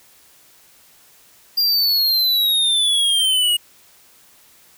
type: exponential sweep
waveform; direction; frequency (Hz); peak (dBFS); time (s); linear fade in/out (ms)
square; down; 4826 to 2868; -15; 1.57-3.57; 10
effects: white hiss -51 dBFS RMS until 4.77 s